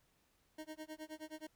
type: tone with tremolo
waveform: 25% pulse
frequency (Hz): 311.1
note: D#4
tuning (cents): 0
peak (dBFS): -40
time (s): 0.58-1.47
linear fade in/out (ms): 5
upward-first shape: sine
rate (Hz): 9.5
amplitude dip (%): 100
effects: pink hiss -75 dBFS RMS until 1.55 s